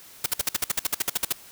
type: noise bursts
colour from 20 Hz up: white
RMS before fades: -23 dBFS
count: 15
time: 0.24-1.326 s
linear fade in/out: 5 ms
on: 22 ms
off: 54 ms
effects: white hiss -48 dBFS RMS until 1.51 s